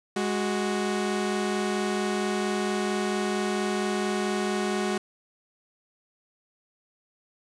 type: tone pair together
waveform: sawtooth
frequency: 207.2 / 370 Hz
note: G#3 / F#4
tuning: -4 / 0 cents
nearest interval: minor seventh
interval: 1004 cents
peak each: -24 dBFS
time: 0.16-4.98 s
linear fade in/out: 5 ms
effects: resampled to 22050 Hz + 9-bit